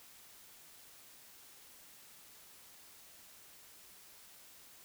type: silence
effects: white hiss -58 dBFS RMS until 4.84 s